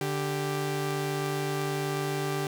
sawtooth tone pair together, 146.65 / 392 Hz, D3 / G4, -2 / 0 cents, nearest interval octave + perfect fourth, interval 1702 cents, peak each -27 dBFS, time 0.01-2.47 s, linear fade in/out 2 ms, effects none

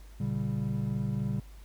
triangle chord, G diminished, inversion first, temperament just, 117.6 / 141.12 / 196 Hz, Bb2 / Db3 / G3, +16 / +31 / 0 cents, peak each -31 / -31 / -31 dBFS, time 0.2-1.4 s, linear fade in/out 5 ms, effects added 50 Hz sine -46 dBFS peak until 1.64 s + pink hiss -60 dBFS RMS until 1.64 s

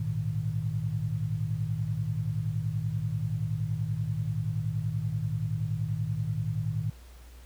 sine chord, Ab suspended second, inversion none, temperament equal with one note detuned, 106.07 / 116.54 / 155.56 Hz, Ab2 / Bb2 / Eb3, +37 / 0 / 0 cents, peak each -32 dBFS, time 0-6.9 s, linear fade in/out 5 ms, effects added 60 Hz sine -47 dBFS peak until 7.45 s + pink hiss -57 dBFS RMS until 7.45 s

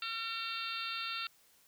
harmonic tone, 454.1 Hz, A#4, 45 cents flat, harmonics 3 / 4 / 5 / 6 / 7 / 8 / 9 / 10, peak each -41 / -51 / -50 / -41 / -51 / -43 / -47 / -47 dBFS, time 0.02-1.27 s, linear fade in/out 2 ms, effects white hiss -66 dBFS RMS until 1.67 s

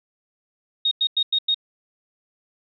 sine tone bursts, 3729 Hz, A#7, in tune, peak -17 dBFS, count 5, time 0.85-1.545 s, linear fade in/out 5 ms, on 63 ms, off 95 ms, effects none

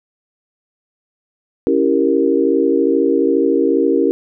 sine chord, C# diminished seventh, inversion none, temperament equal, 277.2 / 329.6 / 392 / 466.2 Hz, C#4 / E4 / G4 / Bb4, 0 / 0 / 0 / 0 cents, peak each -17 dBFS, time 1.67-4.11 s, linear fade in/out 0 ms, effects none

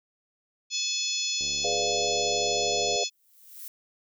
harmonic tone, 858 Hz, A5, 44 cents flat, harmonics 3 / 4 / 5 / 6 / 7 / 8, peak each -35 / -32 / -34 / -33 / -35 / -34 dBFS, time 0.7-3.1 s, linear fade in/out 50 ms
click train, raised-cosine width 2 ms, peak -32 dBFS, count 113, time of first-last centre 1.41-2.957 s, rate 72.4 Hz
sine chord, G# diminished seventh, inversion none, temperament equal, 415.3 / 493.9 / 587.3 / 698.5 Hz, G#4 / B4 / D5 / F5, 0 / 0 / 0 / 0 cents, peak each -32 / -32 / -34 / -31 dBFS, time 1.64-3.04 s, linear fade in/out 5 ms
violet noise with exponential growth, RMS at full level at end -38 dBFS, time 3.03-3.68 s, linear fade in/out 1 ms, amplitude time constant 140 ms
effects none

